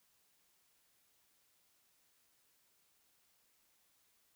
silence, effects white hiss -74 dBFS RMS until 4.35 s

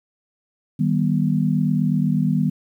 sine chord, Eb augmented, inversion none, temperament just, 155.56 / 194.45 / 243.1 Hz, Eb3 / G3 / B3, 0 / -14 / -27 cents, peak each -20 / -21 / -22 dBFS, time 0.79-2.5 s, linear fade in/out 10 ms, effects 9-bit

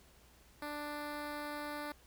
10% pulse tone with notch filter, 294.9 Hz, D4, 7 cents sharp, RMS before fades -42 dBFS, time 0.62-1.92 s, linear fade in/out 2 ms, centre 6900 Hz, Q 1.2, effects added 60 Hz sine -65 dBFS peak until 2.06 s + pink hiss -64 dBFS RMS until 2.06 s

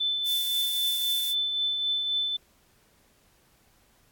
sine tone with tremolo, 3520 Hz, A7, in tune, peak -23 dBFS, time 0-2.37 s, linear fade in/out 10 ms, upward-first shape triangle, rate 3.8 Hz, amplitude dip 40%
violet noise, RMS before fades -32 dBFS, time 0.24-1.35 s, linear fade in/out 50 ms
effects pink hiss -63 dBFS RMS until 4.11 s + AAC 64 kbps

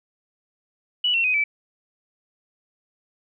sine tone with pitch steps, 2947 / 2718 / 2507 / 2312 Hz, F#7 / F7 / D#7 / D7, -8 / -48 / +12 / -28 cents, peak -18 dBFS, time 1.04-1.44 s, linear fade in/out 5 ms, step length 100 ms, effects none

